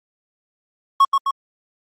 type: tone with echo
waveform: triangle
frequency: 1100 Hz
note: C#6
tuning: 14 cents flat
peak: -7 dBFS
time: 1-1.05 s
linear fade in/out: 5 ms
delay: 130 ms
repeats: 2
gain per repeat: -4 dB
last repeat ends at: 1.31 s
effects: Opus 32 kbps